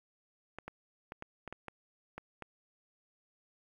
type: clicks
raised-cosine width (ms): 0.5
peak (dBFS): -27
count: 9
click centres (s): 0.586 / 0.68 / 1.121 / 1.224 / 1.477 / 1.526 / 1.683 / 2.18 / 2.423
effects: 10-bit